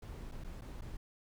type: noise with dropouts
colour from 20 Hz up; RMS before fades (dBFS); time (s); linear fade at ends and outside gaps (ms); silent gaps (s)
brown; -45; 0.02-0.97; 5; 0.315-0.319 / 0.439-0.444 / 0.611-0.618 / 0.811-0.819
effects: none